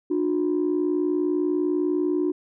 sine tone pair together, 301.2 / 361.2 Hz, D4 / F#4, +44 / -42 cents, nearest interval minor third, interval 314 cents, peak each -22 dBFS, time 0.1-2.32 s, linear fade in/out 10 ms, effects tanh soft clip ceiling -16 dBFS

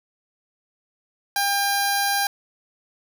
10% pulse tone with notch filter, 801 Hz, G5, 37 cents sharp, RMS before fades -22 dBFS, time 1.36-2.27 s, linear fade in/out 2 ms, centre 2800 Hz, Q 0.99, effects none

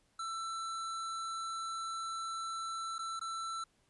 square tone with dropouts, 1334 Hz, E6, 20 cents sharp, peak -38 dBFS, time 0.19-3.64 s, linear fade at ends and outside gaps 5 ms, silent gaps 2.983-2.99 / 3.195-3.212 s, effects pink hiss -73 dBFS RMS until 3.89 s + resampled to 24000 Hz

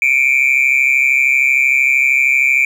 triangle tone with amplitude modulation, 2349 Hz, D7, in tune, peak -3 dBFS, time 0.02-2.65 s, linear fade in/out 2 ms, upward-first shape sine, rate 133 Hz, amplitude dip 95%, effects tanh soft clip ceiling -3 dBFS

